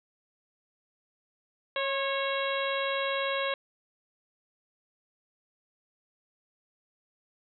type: harmonic tone with a mistuned harmonic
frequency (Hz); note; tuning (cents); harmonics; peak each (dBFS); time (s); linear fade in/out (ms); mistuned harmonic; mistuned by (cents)
549; C#5; -17; 1 / 2 / 3 / 4 / 5 / 6 / 7; -31 / -34 / -36 / -37 / -38 / -39 / -39; 1.76-3.54; 2; 2; -25
effects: none